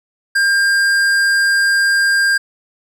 sine tone with tanh clipping, 1601 Hz, G6, 36 cents sharp, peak -13 dBFS, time 0.35-2.38 s, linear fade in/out 10 ms, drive 15 dB, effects none

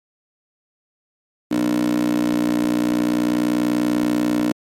15% pulse tone with high-pass filter, 60.3 Hz, B1, 41 cents flat, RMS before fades -19 dBFS, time 1.51-4.52 s, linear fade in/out 5 ms, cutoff 290 Hz, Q 6.3, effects MP3 64 kbps

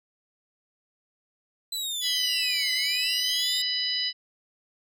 sawtooth linear two-way sweep, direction down then up, 4041 to 2000 to 3773 Hz, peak -26 dBFS, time 1.72-3.62 s, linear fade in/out 5 ms, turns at 2.73 s
harmonic tone, 993 Hz, B5, 9 cents sharp, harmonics 2 / 3 / 4 / 5, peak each -36 / -31 / -31 / -28 dBFS, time 2.01-4.13 s, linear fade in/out 50 ms
effects none

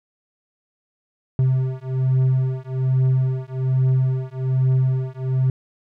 triangle beating tone pair, 129.7 / 130.9 Hz, C3 / C3, -15 / +1 cents, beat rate 1.2 Hz, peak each -18 dBFS, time 1.39-5.5 s, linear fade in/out 2 ms, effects none

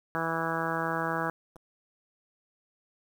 harmonic tone, 164 Hz, E3, 9 cents flat, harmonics 1 / 2 / 3 / 4 / 5 / 6 / 7 / 8 / 9 / 10, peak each -37 / -37 / -37 / -37 / -37 / -37 / -37 / -37 / -37 / -37 dBFS, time 0.15-1.3 s, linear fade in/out 0 ms
clicks, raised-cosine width 1 ms, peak -37 dBFS, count 2, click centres 1.559 / 1.565 s
effects 9-bit

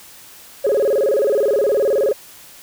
sine tone with vibrato, 480.3 Hz, B4, 48 cents flat, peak -12 dBFS, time 0.64-2.13 s, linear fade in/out 10 ms, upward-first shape square, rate 19 Hz, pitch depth 240 cents each way, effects tanh soft clip ceiling -10 dBFS + white hiss -42 dBFS RMS until 2.62 s

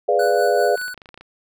sine chord, G# diminished seventh, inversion none, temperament equal, 415.3 / 493.9 / 587.3 / 698.5 Hz, G#4 / B4 / D5 / F5, 0 / 0 / 0 / 0 cents, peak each -20 dBFS, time 0.08-0.76 s, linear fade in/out 10 ms
square tone with tremolo, 1484 Hz, F#6, 5 cents sharp, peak -25 dBFS, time 0.19-0.94 s, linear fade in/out 5 ms, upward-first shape sine, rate 5.1 Hz, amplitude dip 45%
clicks, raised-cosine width 0.3 ms, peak -25 dBFS, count 11, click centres 0.776 / 0.815 / 0.881 / 0.944 / 0.977 / 1.018 / 1.058 / 1.09 / 1.143 / 1.176 / 1.21 s
effects none

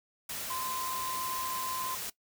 sine tone in noise, 1034 Hz, C6, 21 cents flat, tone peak -35 dBFS, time 0.5-1.95 s, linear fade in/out 5 ms, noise white, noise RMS -38 dBFS, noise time 0.29-2.1 s, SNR 0 dB, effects noise-tail reverb RT60 0.1 s tail -19 dB re dry

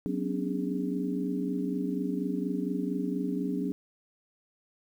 sine tone cluster, 185.6 / 246.2 / 270.7 / 294.8 / 410.6 Hz, F#3 / B3 / C#4 / D4 / G#4, +6 / -5 / -41 / +7 / -20 cents, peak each -33 / -36 / -33 / -35 / -38 dBFS, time 0.06-3.72 s, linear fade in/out 0 ms, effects 10-bit

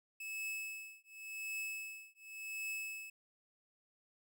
45% pulse tone with tremolo, 2600 Hz, E7, 24 cents flat, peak -38 dBFS, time 0.2-3.1 s, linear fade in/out 5 ms, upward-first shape triangle, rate 0.9 Hz, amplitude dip 100%, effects none

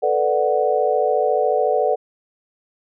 sine chord, B minor seventh, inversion third, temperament equal, 440 / 493.9 / 587.3 / 740 Hz, A4 / B4 / D5 / F#5, 0 / 0 / 0 / 0 cents, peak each -21 dBFS, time 0.02-1.96 s, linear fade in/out 20 ms, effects none

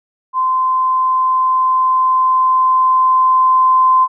sine tone with level ramp, 1034 Hz, C6, 21 cents flat, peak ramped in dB -12 to -7 dBFS, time 0.33-4.08 s, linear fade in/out 50 ms, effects none

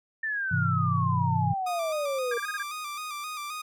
sine exponential sweep, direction down, 1801 to 466.2 Hz, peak -27 dBFS, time 0.23-2.38 s, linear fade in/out 5 ms
sine chord, Ab augmented, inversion none, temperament equal, 103.83 / 130.81 / 164.81 Hz, Ab2 / C3 / E3, 0 / 0 / 0 cents, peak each -28 dBFS, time 0.51-1.54 s, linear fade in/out 10 ms
sawtooth tone with vibrato, 1208 Hz, D6, 48 cents sharp, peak -30 dBFS, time 1.66-3.62 s, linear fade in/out 10 ms, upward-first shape square, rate 3.8 Hz, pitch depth 46 cents each way
sine tone bursts, 1622 Hz, G#6, 41 cents flat, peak -29 dBFS, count 6, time 2.31-2.627 s, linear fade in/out 5 ms, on 32 ms, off 25 ms
effects none

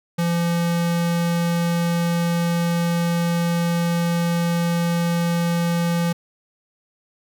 square tone, 170.6 Hz, F3, 40 cents flat, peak -19 dBFS, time 0.18-6.13 s, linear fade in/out 10 ms, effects none

